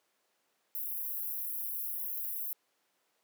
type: high-pass noise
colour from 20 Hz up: white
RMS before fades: -37 dBFS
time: 0.75-2.53 s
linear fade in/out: 0 ms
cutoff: 11000 Hz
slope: 96 dB/octave
effects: pink hiss -75 dBFS RMS until 3.23 s + high-pass 400 Hz 12 dB/octave